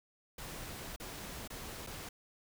pink noise with dropouts, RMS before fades -45 dBFS, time 0.38-2.09 s, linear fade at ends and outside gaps 5 ms, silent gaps 0.962-0.999 / 1.477-1.501 / 1.866-1.87 s, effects none

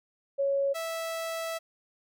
sine / sawtooth tone pair in turn, 554.4 / 656.4 Hz, C#5 / E5, 0 / -8 cents, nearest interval minor third, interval 292 cents, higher second, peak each -24 / -28 dBFS, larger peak first, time 0.38-0.74 / 0.74-1.59 s, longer second, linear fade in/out 20 ms, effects none

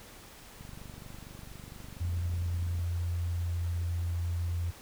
click train, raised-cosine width 5 ms, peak -34 dBFS, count 54, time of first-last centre 0.61-2.791 s, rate 24.3 Hz
sine tone with pitch glide, 86.7 to 85.95 Hz, F2 to F2, -12 to -27 cents, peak -29 dBFS, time 2-4.71 s, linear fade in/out 10 ms, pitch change -15 cents, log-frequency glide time 2.54-3.6 s
effects pink hiss -51 dBFS RMS until 4.81 s

